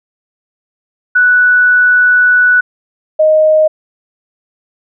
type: tone pair in turn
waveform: sine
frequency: 1480 / 622.3 Hz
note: F#6 / D#5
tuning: 0 / 0 cents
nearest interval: octave + minor third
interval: 1500 cents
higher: first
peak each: -5 dBFS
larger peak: neither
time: 1.15-2.61 / 3.19-3.68 s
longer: first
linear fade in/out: 10 ms
effects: none